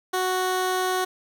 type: tone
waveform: 15% pulse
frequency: 370 Hz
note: F#4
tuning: in tune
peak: -16 dBFS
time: 0.13-1.05 s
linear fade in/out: 10 ms
effects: none